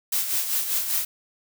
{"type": "noise with tremolo", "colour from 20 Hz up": "blue", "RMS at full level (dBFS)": -23, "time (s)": [0.12, 1.05], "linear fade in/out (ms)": 5, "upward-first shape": "sine", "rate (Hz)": 5.1, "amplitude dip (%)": 55, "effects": []}